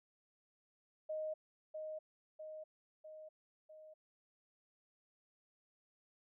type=tone with echo; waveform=sine; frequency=622.3 Hz; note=D#5; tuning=in tune; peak=-38 dBFS; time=1.09-1.34 s; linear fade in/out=10 ms; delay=650 ms; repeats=4; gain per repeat=-4 dB; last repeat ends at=3.94 s; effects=none